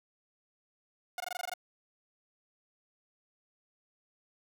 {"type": "tone bursts", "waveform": "sawtooth", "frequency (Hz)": 721, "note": "F#5", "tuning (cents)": -45, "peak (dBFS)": -31, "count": 9, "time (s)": [1.18, 1.538], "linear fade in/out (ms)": 2, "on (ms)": 22, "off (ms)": 20, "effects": []}